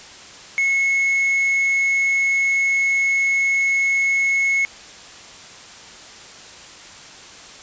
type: tone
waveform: triangle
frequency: 2186 Hz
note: C#7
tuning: 25 cents flat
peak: -14 dBFS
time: 0.58-4.65 s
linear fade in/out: 0 ms
effects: white hiss -40 dBFS RMS until 7.62 s + resampled to 16000 Hz